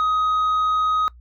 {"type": "tone with tanh clipping", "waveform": "sine", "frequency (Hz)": 1257, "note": "D#6", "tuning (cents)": 17, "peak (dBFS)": -18, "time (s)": [0, 1.08], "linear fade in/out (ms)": 0, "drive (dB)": 3, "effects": ["noise-tail reverb RT60 0.1 s tail -21 dB re dry", "added 60 Hz sine -43 dBFS peak until 1.2 s"]}